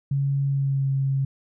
sine tone with pitch glide, 138.9 to 135.96 Hz, C#3 to C#3, +4 to -33 cents, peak -20 dBFS, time 0.11-1.25 s, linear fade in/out 5 ms, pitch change -37 cents, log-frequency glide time 0.46-0.89 s, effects none

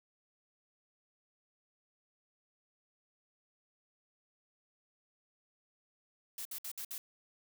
blue noise bursts, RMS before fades -42 dBFS, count 5, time 6.38-6.98 s, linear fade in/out 2 ms, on 72 ms, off 60 ms, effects none

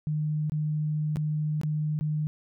sine tone with dropouts, 152.3 Hz, D#3, 37 cents flat, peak -25 dBFS, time 0.07-2.27 s, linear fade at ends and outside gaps 0 ms, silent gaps 0.497-0.52 / 1.159-1.169 / 1.614-1.634 / 1.99-2.01 s, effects none

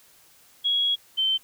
sine tone pair in turn, 3322 / 3096 Hz, G#7 / G7, 0 / -22 cents, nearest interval minor second, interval 122 cents, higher first, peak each -20 dBFS, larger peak neither, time 0.64-0.96 / 1.17-1.38 s, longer first, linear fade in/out 20 ms, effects white hiss -56 dBFS RMS until 1.43 s

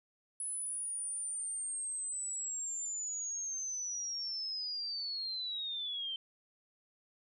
sine linear sweep, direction down, 10200 to 3097 Hz, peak -36 dBFS, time 0.4-6.16 s, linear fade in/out 2 ms, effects none

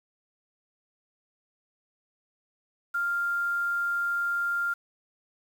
sine tone with quantisation, 1396.9 Hz, F6, in tune, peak -25 dBFS, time 2.94-4.74 s, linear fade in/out 10 ms, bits 8, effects none

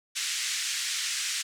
white band-pass noise, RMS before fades -31 dBFS, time 0.15-1.43 s, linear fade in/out 20 ms, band 1700 to 7800 Hz, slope 24 dB/octave, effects none

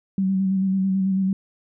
sine tone with vibrato, 191.2 Hz, G3, 43 cents flat, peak -18 dBFS, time 0.18-1.33 s, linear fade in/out 2 ms, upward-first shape square, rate 9.1 Hz, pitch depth 23 cents each way, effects none

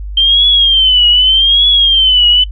sine tone with vibrato, 3136 Hz, G7, in tune, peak -5 dBFS, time 0.17-2.44 s, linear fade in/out 5 ms, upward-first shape triangle, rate 0.83 Hz, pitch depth 140 cents each way, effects noise-tail reverb RT60 0.1 s tail -22 dB re dry + added 50 Hz sine -20 dBFS peak until 2.51 s

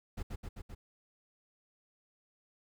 brown noise with echo, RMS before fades -38 dBFS, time 0.17-0.23 s, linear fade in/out 10 ms, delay 130 ms, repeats 4, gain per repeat -2 dB, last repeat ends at 0.75 s, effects none

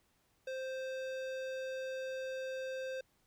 sine tone with hard clipping, 523.3 Hz, C5, in tune, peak -40 dBFS, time 0.47-3.01 s, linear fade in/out 5 ms, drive 16 dB, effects pink hiss -74 dBFS RMS until 3.26 s

